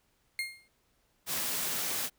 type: tone with exponential decay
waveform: 35% pulse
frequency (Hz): 2130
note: C7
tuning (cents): +30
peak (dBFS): -27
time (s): 0.39-0.68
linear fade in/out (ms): 1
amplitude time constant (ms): 63
type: high-pass noise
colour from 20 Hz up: white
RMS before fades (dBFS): -33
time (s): 1.26-2.1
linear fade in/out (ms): 50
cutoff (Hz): 100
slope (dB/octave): 96
effects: pink hiss -72 dBFS RMS until 2.18 s